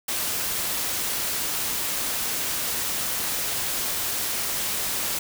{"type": "noise", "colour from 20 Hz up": "white", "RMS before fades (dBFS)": -27, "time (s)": [0.08, 5.19], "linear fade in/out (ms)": 5, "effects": []}